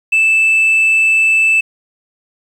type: tone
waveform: sine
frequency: 2636 Hz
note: E7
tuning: 1 cent flat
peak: -6 dBFS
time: 0.12-1.61 s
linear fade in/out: 10 ms
effects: tanh soft clip ceiling -7 dBFS + 7-bit